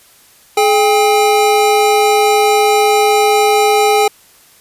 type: tone pair together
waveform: square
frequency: 423.8 / 800 Hz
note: G#4 / G5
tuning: +35 / +35 cents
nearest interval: major seventh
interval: 1100 cents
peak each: -12 dBFS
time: 0.57-4.08 s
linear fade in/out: 5 ms
effects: white hiss -46 dBFS RMS until 4.6 s + resampled to 32000 Hz